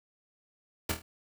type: noise with echo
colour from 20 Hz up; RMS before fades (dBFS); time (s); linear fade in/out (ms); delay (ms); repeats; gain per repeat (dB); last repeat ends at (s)
pink; -29; 0.89-0.92; 5; 25; 4; -6; 1.02
effects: none